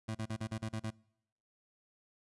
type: tone bursts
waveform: 25% pulse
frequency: 110 Hz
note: A2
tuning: in tune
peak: -32 dBFS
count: 8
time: 0.08-0.906 s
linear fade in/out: 10 ms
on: 70 ms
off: 38 ms
effects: noise-tail reverb RT60 0.8 s tail -26 dB re dry + resampled to 24000 Hz